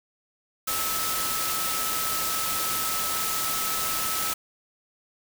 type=tone in noise; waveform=sine; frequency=1300 Hz; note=E6; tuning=24 cents flat; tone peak=-32 dBFS; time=0.67-4.34 s; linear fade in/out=10 ms; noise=white; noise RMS=-28 dBFS; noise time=0.67-4.34 s; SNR=-7 dB; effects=none